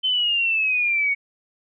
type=exponential sweep; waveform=sine; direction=down; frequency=3081 to 2217 Hz; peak=-18 dBFS; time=0.03-1.15 s; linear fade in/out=20 ms; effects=none